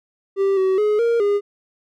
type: tone with pitch steps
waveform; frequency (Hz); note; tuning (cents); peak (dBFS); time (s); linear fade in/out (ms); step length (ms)
triangle; 391.7 / 379.1 / 421.4 / 466.9 / 407.5; G4 / F#4 / G#4 / A#4 / G#4; -1 / +42 / +25 / +3 / -33; -13; 0.36-1.41; 50; 210
effects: none

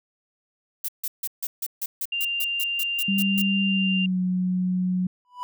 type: noise bursts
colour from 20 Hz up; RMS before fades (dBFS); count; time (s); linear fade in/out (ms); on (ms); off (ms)
violet; -28; 14; 0.84-3.42; 5; 45; 150
type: tone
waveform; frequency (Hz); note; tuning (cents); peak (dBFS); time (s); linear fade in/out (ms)
sine; 2790; F7; -2; -24; 2.12-4.06; 5
type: tone with pitch glide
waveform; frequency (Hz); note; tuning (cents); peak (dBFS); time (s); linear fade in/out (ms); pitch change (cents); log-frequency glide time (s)
sine; 196 to 182.87; G3 to F#3; 0 to -20; -21; 3.08-5.07; 5; -120; 3.62-4.2
type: tone with exponential growth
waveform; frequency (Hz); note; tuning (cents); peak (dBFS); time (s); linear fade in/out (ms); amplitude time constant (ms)
triangle; 987.8; B5; 0; -25; 5.25-5.43; 0; 37
effects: none

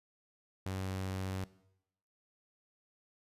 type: tone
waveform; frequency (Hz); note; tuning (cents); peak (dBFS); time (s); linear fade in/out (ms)
sawtooth; 94.7; F#2; +41; -32; 0.66-1.44; 0
effects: noise-tail reverb RT60 0.8 s tail -19 dB re dry + resampled to 32000 Hz

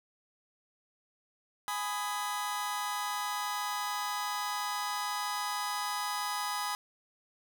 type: chord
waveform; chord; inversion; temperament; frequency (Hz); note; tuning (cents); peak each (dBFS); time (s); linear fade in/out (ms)
sawtooth; G# minor; none; just; 830.6 / 996.7 / 1245.9; G#5 / B5 / D#6; 0 / +16 / +2; -33; 1.68-6.75; 0
effects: none

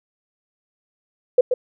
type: tone with echo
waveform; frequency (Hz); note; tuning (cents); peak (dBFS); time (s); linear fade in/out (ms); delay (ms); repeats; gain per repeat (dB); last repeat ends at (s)
sine; 501; B4; +25; -8; 1.38-1.41; 5; 130; 1; -7; 1.54
effects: none

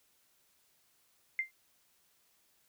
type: tone with exponential decay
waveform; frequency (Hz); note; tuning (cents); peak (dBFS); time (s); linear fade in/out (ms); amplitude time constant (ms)
sine; 2093; C7; 0; -26; 1.39-1.51; 1; 25
effects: white hiss -71 dBFS RMS until 2.68 s

